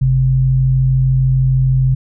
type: tone pair together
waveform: sine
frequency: 43.45 / 130.2 Hz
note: F1 / C3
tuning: -8 / -8 cents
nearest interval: octave + perfect fifth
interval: 1900 cents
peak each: -19 / -10 dBFS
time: 0.01-1.95 s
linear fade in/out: 10 ms
effects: none